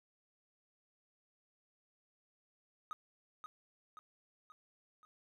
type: tone with echo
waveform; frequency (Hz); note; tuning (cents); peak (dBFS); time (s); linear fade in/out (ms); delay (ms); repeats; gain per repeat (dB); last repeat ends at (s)
triangle; 1255; D#6; +15; -38; 2.91-2.93; 0; 530; 4; -5; 5.05
effects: none